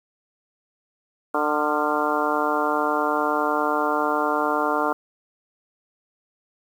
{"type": "harmonic tone with a mistuned harmonic", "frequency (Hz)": 149.6, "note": "D3", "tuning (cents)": 32, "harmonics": [2, 3, 4, 5, 6, 7, 8, 9], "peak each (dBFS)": [-28, -28, -28, -28, -28, -28, -28, -28], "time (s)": [1.34, 4.93], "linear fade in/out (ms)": 5, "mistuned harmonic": 9, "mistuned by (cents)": 51, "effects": ["8-bit"]}